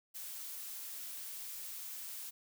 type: noise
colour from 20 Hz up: blue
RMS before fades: -45 dBFS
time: 0.14-2.31 s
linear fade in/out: 20 ms
effects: none